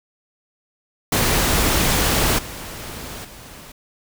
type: noise with level steps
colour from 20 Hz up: pink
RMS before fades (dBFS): -18 / -33 / -40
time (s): 1.12-3.72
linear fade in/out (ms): 5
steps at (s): 2.38 / 3.24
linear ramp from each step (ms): 10
effects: none